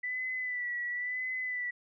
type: tone with vibrato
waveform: sine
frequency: 1981 Hz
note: B6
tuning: 5 cents sharp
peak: -32 dBFS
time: 0.03-1.71 s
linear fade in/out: 10 ms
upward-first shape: sine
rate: 0.97 Hz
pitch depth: 41 cents each way
effects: none